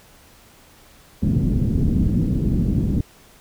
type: low-pass noise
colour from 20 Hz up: white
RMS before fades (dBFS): -19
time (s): 1.22-3.01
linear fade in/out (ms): 2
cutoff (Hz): 240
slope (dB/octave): 24
effects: pink hiss -50 dBFS RMS until 3.4 s